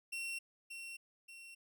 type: tone with echo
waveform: 40% pulse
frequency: 2725 Hz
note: F7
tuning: 43 cents flat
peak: -38 dBFS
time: 0.12-0.39 s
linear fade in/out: 10 ms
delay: 580 ms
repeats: 2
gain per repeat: -6 dB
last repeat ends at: 1.55 s
effects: none